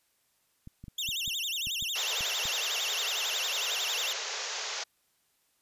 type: clicks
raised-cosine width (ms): 5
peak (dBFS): -32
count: 9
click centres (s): 0.674 / 0.84 / 0.882 / 1.089 / 1.278 / 1.671 / 1.825 / 2.208 / 2.455
type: tone with vibrato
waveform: 35% pulse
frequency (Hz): 3167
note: G7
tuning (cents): +17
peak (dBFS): -29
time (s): 0.98-4.13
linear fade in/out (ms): 5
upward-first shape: sine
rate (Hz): 11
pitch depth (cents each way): 290
type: band-pass noise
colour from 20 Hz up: white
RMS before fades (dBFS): -36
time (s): 1.95-4.84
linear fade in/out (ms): 10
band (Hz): 400 to 6900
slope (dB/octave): 96
effects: white hiss -72 dBFS RMS until 5.61 s + resampled to 32000 Hz